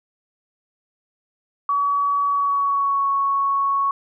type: tone with pitch glide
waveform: sine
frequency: 1135 to 1108.4 Hz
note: C#6 to C#6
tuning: +41 to -1 cents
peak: -17 dBFS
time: 1.69-3.91 s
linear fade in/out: 2 ms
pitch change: -42 cents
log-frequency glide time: 2.26-3.08 s
effects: none